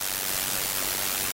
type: noise with amplitude modulation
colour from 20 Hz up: white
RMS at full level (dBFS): -24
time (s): 0-1.32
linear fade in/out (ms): 10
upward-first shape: sine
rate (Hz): 96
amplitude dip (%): 90
effects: AAC 48 kbps